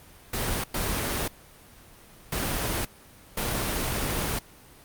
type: noise bursts at uneven times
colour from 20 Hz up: pink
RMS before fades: -28 dBFS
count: 4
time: 0.33-0.64 / 0.74-1.28 / 2.32-2.85 / 3.37-4.39 s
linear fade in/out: 5 ms
effects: pink hiss -51 dBFS RMS until 4.84 s + Opus 32 kbps